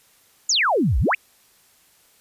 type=exponential two-way sweep; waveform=sine; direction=down then up; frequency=7360 to 50.3 to 2880 Hz; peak=-16 dBFS; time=0.49-1.15 s; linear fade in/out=5 ms; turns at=0.99 s; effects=white hiss -57 dBFS RMS until 2.2 s + resampled to 32000 Hz